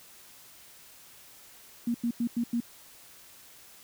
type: tone bursts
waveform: sine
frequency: 236.2 Hz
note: A#3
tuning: 23 cents sharp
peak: -25 dBFS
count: 5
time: 1.87-2.604 s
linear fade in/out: 5 ms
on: 74 ms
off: 91 ms
effects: white hiss -53 dBFS RMS until 3.83 s